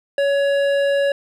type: tone with hard clipping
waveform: triangle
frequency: 561 Hz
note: C#5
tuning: 21 cents sharp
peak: -17 dBFS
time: 0.18-1.12 s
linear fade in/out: 2 ms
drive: 15 dB
effects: none